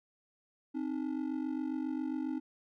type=ring-modulated tone; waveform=triangle; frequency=286 Hz; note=D4; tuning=46 cents flat; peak=-28 dBFS; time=0.74-2.4 s; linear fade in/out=20 ms; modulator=23.7 Hz; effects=none